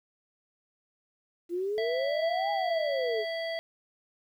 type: exponential two-way sweep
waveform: sine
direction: up then down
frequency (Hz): 337.5 to 823 to 411.4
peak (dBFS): -28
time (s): 1.49-3.25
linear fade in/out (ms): 50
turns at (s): 2.51
type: harmonic tone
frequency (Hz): 660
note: E5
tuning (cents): +2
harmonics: 1 / 3 / 5 / 7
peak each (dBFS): -32 / -38 / -42 / -44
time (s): 1.78-3.59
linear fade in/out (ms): 0
effects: 10-bit